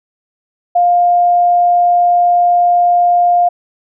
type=tone; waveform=sine; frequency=704 Hz; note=F5; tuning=14 cents sharp; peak=-7 dBFS; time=0.75-3.49 s; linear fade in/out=10 ms; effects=none